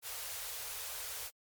white band-stop noise, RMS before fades -42 dBFS, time 0.02-1.31 s, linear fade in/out 50 ms, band 120 to 420 Hz, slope 96 dB/octave, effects MP3 96 kbps

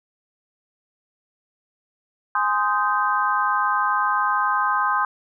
sine chord, Ab major seventh, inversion none, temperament just, 830.6 / 1038.3 / 1245.9 / 1557.4 Hz, Ab5 / C6 / Eb6 / G6, 0 / -14 / +2 / -12 cents, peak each -26 / -22 / -23 / -25 dBFS, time 2.35-5.05 s, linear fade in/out 2 ms, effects none

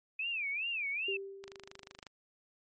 sine tone with vibrato, 2489 Hz, D#7, in tune, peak -33 dBFS, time 0.19-1.17 s, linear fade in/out 5 ms, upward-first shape sine, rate 2.5 Hz, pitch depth 210 cents each way
sine tone with exponential decay, 392 Hz, G4, in tune, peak -34 dBFS, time 1.08-2 s, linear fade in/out 5 ms, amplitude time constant 200 ms
click train, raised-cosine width 0.2 ms, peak -30 dBFS, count 17, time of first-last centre 1.44-2.067 s, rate 25.5 Hz
effects MP3 32 kbps

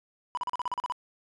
triangle tone bursts, 987.8 Hz, B5, in tune, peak -26 dBFS, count 10, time 0.35-0.922 s, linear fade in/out 0 ms, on 23 ms, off 38 ms, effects resampled to 22050 Hz

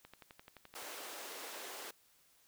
click train, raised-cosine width 0.3 ms, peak -36 dBFS, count 10, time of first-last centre 0.05-0.826 s, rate 11.6 Hz
pink high-pass noise, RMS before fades -47 dBFS, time 0.75-1.91 s, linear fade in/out 5 ms, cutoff 370 Hz, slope 24 dB/octave
effects white hiss -69 dBFS RMS until 2.47 s

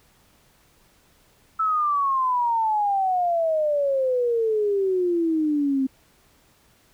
sine exponential sweep, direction down, 1320 to 261.6 Hz, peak -19 dBFS, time 1.59-5.87 s, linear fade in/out 10 ms, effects pink hiss -59 dBFS RMS until 6.93 s

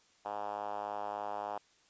5% pulse tone with band-pass filter, 103.4 Hz, G#2, 7 cents flat, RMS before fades -39 dBFS, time 0.25-1.58 s, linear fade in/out 5 ms, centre 780 Hz, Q 2.8, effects white hiss -67 dBFS RMS until 1.89 s + resampled to 16000 Hz

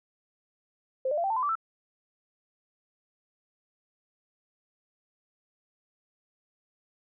sine tone with pitch steps, 523.3 / 597.7 / 682.6 / 779.5 / 890.3 / 1016.8 / 1161.3 / 1326.3 Hz, C5 / D5 / F5 / G5 / A5 / C6 / D6 / E6, 0 / +30 / -40 / -10 / +20 / -50 / -20 / +10 cents, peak -25 dBFS, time 1.05-1.554 s, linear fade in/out 5 ms, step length 63 ms, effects none

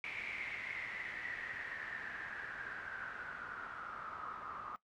white noise with low-pass filter sweep, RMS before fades -45 dBFS, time 0.04-4.76 s, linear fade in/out 0 ms, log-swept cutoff 2300 to 1200 Hz, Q 9.8, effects noise-tail reverb RT60 0.1 s tail -17 dB re dry

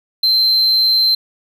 triangle tone with amplitude modulation, 4109 Hz, C8, 32 cents flat, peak -8 dBFS, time 0.23-1.15 s, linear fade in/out 5 ms, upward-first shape sine, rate 180 Hz, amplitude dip 30%, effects none

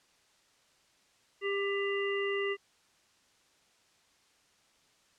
harmonic tone with a mistuned harmonic, 398.6 Hz, G4, 29 cents sharp, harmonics 1 / 3 / 5 / 7, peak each -31 / -41 / -36 / -40 dBFS, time 1.41-2.57 s, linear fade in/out 50 ms, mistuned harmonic 3, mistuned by -20 cents, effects white hiss -67 dBFS RMS until 5.18 s + low-pass 7000 Hz 12 dB/octave

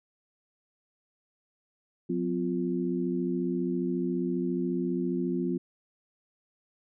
sine tone cluster, 180.9 / 255.5 / 348.6 Hz, F#3 / C4 / F4, -39 / -41 / -3 cents, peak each -31 dBFS, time 2.09-5.58 s, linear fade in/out 10 ms, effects none

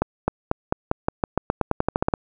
accelerating click train, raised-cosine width 1 ms, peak -5 dBFS, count 17, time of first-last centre 0.02-2.138 s, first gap 260 ms, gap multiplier 0.9, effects none

